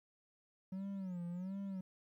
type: tone with vibrato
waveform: triangle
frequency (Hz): 185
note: F#3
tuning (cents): 0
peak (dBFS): -38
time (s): 0.72-1.81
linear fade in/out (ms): 5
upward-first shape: sine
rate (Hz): 1.4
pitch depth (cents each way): 120
effects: 13-bit

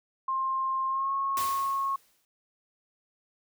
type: tone with pitch glide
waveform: sine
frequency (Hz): 1059 to 1092.6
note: C6 to C#6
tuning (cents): +21 to -25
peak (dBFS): -26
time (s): 0.28-1.96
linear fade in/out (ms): 5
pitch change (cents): +54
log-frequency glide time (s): 0.88-1.12
type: noise with exponential decay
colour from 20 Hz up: white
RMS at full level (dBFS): -33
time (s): 1.37-2.25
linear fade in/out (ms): 1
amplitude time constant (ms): 190
effects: none

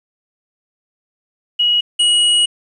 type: tone pair in turn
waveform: sine / square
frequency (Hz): 2905 / 2905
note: F#7 / F#7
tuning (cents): -32 / -32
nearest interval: unison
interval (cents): 0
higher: neither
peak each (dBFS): -11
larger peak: neither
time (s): 1.59-1.81 / 1.99-2.46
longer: second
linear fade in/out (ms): 10
effects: resampled to 24000 Hz + 8-bit

